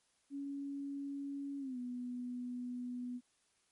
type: tone with pitch glide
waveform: sine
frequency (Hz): 280 to 246.6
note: C#4 to B3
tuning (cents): +18 to -2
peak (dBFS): -39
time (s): 0.3-3.21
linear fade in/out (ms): 50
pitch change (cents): -220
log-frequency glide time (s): 1.59-1.78
effects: white hiss -75 dBFS RMS until 3.71 s + MP3 48 kbps